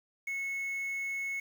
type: tone with quantisation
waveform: triangle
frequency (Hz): 2193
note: C#7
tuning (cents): -19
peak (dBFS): -31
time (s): 0.27-1.4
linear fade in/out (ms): 5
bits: 9
effects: none